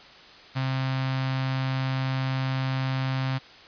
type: tone with notch filter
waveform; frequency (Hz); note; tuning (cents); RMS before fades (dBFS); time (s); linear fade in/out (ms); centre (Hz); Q
sawtooth; 132; C3; +16; -27; 0.55-3.39; 20; 410; 0.75
effects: white hiss -48 dBFS RMS until 3.67 s + resampled to 11025 Hz